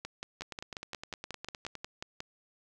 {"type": "two click trains", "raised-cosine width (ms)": 0.2, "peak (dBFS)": [-21, -23], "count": [13, 14], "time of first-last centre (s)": [[0.05, 2.204], [0.42, 1.753]], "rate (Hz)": [5.57, 9.75], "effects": []}